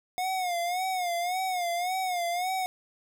square tone with vibrato, 721 Hz, F#5, 45 cents flat, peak -28 dBFS, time 0.18-2.66 s, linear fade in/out 0 ms, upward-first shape sine, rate 1.8 Hz, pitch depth 87 cents each way, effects none

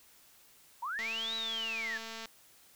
sine linear two-way sweep, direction up then down, 878 to 3951 to 1673 Hz, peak -34 dBFS, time 0.82-1.98 s, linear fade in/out 10 ms, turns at 1.35 s
click train, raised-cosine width 0.2 ms, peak -26 dBFS, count 286, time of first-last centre 0.99-2.257 s, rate 225 Hz
effects white hiss -61 dBFS RMS until 2.75 s

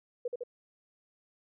sine tone with echo, 487.9 Hz, B4, 21 cents flat, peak -30 dBFS, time 0.25-0.28 s, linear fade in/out 5 ms, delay 78 ms, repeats 2, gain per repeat -2 dB, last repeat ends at 0.436 s, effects none

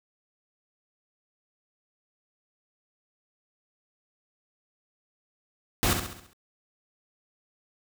pink noise with echo, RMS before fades -24 dBFS, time 5.83-5.93 s, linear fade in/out 0 ms, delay 67 ms, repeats 6, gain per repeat -6 dB, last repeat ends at 6.332 s, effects none

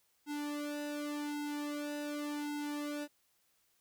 sawtooth tone with flanger, 293.7 Hz, D4, in tune, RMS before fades -39 dBFS, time 0.26-3.08 s, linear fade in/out 50 ms, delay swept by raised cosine 1.7 to 2.5 ms, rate 0.88 Hz, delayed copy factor -1, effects white hiss -74 dBFS RMS until 3.8 s

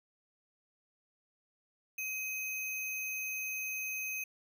sine tone with sample-and-hold, 2530 Hz, D#7, 28 cents sharp, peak -35 dBFS, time 1.98-4.24 s, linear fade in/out 5 ms, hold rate 8820 Hz, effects none

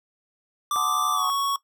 square tone with pitch glide, 1174 to 1112 Hz, D6 to C#6, -1 to +5 cents, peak -23 dBFS, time 0.71-1.56 s, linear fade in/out 2 ms, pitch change -94 cents, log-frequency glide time 1.13-1.25 s
sine chord, F# diminished seventh, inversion none, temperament equal, 740 / 880 / 1046.5 / 1244.5 Hz, F#5 / A5 / C6 / Eb6, 0 / 0 / 0 / 0 cents, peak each -34 / -35 / -34 / -31 dBFS, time 0.76-1.3 s, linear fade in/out 0 ms
effects noise-tail reverb RT60 0.1 s tail -18 dB re dry

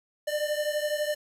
square beating tone pair, 594 / 606 Hz, D5 / D#5, +20 / -46 cents, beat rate 12 Hz, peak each -29 / -32 dBFS, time 0.27-1.15 s, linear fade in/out 10 ms, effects resampled to 32000 Hz + 9-bit

